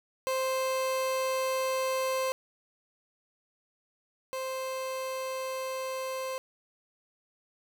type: tone pair in turn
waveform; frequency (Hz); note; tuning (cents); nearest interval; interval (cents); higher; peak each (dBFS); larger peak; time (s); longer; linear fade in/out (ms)
30% pulse; 523.3 / 523.3; C5 / C5; 0 / 0; unison; 0; neither; -25 / -30; first; 0.27-2.32 / 4.33-6.38; neither; 0
effects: none